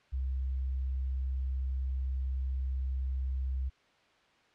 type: tone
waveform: sine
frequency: 65.41 Hz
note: C2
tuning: in tune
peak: -30 dBFS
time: 0.12-3.7 s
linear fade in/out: 20 ms
effects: white hiss -65 dBFS RMS until 4.54 s + low-pass 3000 Hz 12 dB/octave